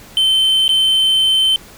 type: tone with dropouts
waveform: triangle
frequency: 3086 Hz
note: G7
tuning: 28 cents flat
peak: -9 dBFS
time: 0.17-1.56 s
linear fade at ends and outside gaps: 1 ms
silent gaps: 0.68-0.691 s
effects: pink hiss -40 dBFS RMS until 1.77 s